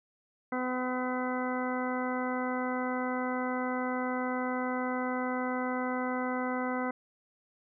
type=harmonic tone with a mistuned harmonic; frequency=253.1 Hz; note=B3; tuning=43 cents sharp; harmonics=1 / 2 / 3 / 4 / 5 / 6 / 8; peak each=-33 / -36 / -38 / -39 / -40 / -41 / -42 dBFS; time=0.52-6.91 s; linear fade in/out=5 ms; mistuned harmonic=8; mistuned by=-16 cents; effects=none